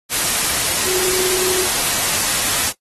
sine tone in noise, 370 Hz, F#4, in tune, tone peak -21 dBFS, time 0.84-1.68 s, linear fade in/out 50 ms, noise white, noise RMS -18 dBFS, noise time 0.09-2.73 s, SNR -6 dB, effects noise-tail reverb RT60 0.1 s tail -18 dB re dry + AAC 32 kbps

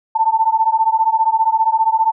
sine beating tone pair, 883 / 898 Hz, A5 / A5, +6 / +35 cents, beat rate 15 Hz, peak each -15 dBFS, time 0.15-2.12 s, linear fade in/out 10 ms, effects none

